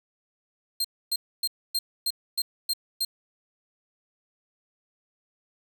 sawtooth tone bursts, 4186 Hz, C8, in tune, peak -21 dBFS, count 8, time 0.8-3.05 s, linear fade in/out 5 ms, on 45 ms, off 270 ms, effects 8-bit

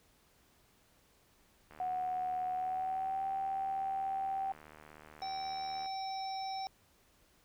click train, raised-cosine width 0.5 ms, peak -38 dBFS, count 318, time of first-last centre 1.71-5.859 s, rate 76.4 Hz
sine tone with pitch glide, 736 to 775.3 Hz, F#5 to G5, -9 to -19 cents, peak -33 dBFS, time 1.8-4.52 s, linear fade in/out 2 ms, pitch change +90 cents, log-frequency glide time 2.52-3.24 s
harmonic tone, 771 Hz, G5, 29 cents flat, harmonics 1 / 3 / 5 / 7, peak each -37 / -53 / -52 / -46 dBFS, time 5.22-6.67 s, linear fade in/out 0 ms
effects pink hiss -68 dBFS RMS until 7.44 s

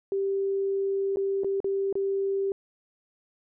sine tone with dropouts, 392 Hz, G4, in tune, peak -24 dBFS, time 0.12-2.52 s, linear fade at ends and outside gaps 1 ms, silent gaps 1.16-1.17 / 1.435-1.445 / 1.603-1.644 / 1.927-1.954 s, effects none

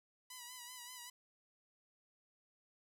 5% pulse tone with vibrato, 987 Hz, B5, 1 cent flat, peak -37 dBFS, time 0.3-1.1 s, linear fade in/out 5 ms, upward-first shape sine, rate 5.2 Hz, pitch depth 51 cents each way, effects none

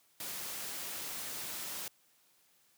white noise, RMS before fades -41 dBFS, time 0.2-1.88 s, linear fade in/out 2 ms, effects white hiss -69 dBFS RMS until 2.77 s + high-pass 100 Hz 12 dB/octave

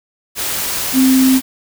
sine tone in noise, 261.6 Hz, C4, in tune, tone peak -8 dBFS, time 0.93-1.41 s, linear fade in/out 50 ms, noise white, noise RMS -20 dBFS, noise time 0.35-1.42 s, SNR +9 dB, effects none

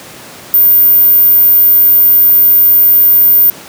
sine tone, 14490 Hz, A9, 50 cents sharp, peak -3 dBFS, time 0.54-3.5 s, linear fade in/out 0 ms, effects pink hiss -31 dBFS RMS until 3.68 s + high-pass 150 Hz 12 dB/octave

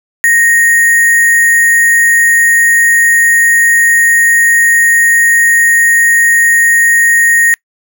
sine tone with sample-and-hold, 1864.7 Hz, A#6, in tune, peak -5 dBFS, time 0.24-7.54 s, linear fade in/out 0 ms, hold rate 8820 Hz, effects noise-tail reverb RT60 0.1 s tail -25 dB re dry

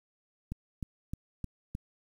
click train, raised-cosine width 5 ms, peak -23 dBFS, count 5, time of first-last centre 0.52-1.751 s, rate 3.25 Hz, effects 9-bit

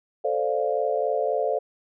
sine chord, D minor seventh, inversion second, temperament equal, 440 / 523.3 / 587.3 / 698.5 Hz, A4 / C5 / D5 / F5, 0 / 0 / 0 / 0 cents, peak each -27 / -27 / -27 / -28 dBFS, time 0.24-1.59 s, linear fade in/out 10 ms, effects none

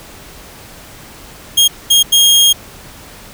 sawtooth tone bursts at uneven times, 3247 Hz, G#7, 40 cents flat, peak -3 dBFS, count 3, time 1.57-1.68 / 1.9-2.03 / 2.12-2.53 s, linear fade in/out 10 ms, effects pink hiss -36 dBFS RMS until 3.33 s

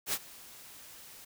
white noise with ADSR envelope, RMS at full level -30 dBFS, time 0.06-1.25 s, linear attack 70 ms, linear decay 50 ms, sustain -21 dB, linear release 8 ms, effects none

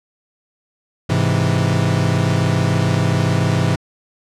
40% pulse chord, Ab augmented, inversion none, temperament equal, 103.83 / 130.81 / 164.81 Hz, Ab2 / C3 / E3, 0 / 0 / 0 cents, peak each -18 dBFS, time 1.09-3.76 s, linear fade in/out 10 ms, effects low-pass 8000 Hz 12 dB/octave

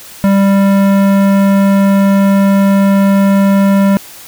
sine tone with tanh clipping, 197 Hz, G3, 9 cents sharp, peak -8 dBFS, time 0.24-3.97 s, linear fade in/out 0 ms, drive 18 dB, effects white hiss -33 dBFS RMS until 4.27 s

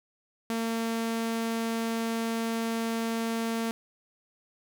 sawtooth tone, 227.7 Hz, A#3, 40 cents flat, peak -24 dBFS, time 0.5-3.71 s, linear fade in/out 0 ms, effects none

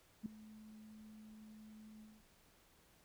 sine tone with ADSR envelope, 215.9 Hz, A3, 33 cents flat, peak -36 dBFS, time 0.23-2.25 s, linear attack 29 ms, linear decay 3 ms, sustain -18 dB, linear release 240 ms, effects pink hiss -69 dBFS RMS until 3.04 s

